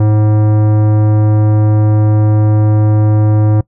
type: tone with tanh clipping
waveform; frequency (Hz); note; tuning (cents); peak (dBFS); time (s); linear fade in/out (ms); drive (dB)
sine; 106.6; G#2; +46; -9; 0-3.61; 5; 16
effects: noise-tail reverb RT60 0.1 s tail -21 dB re dry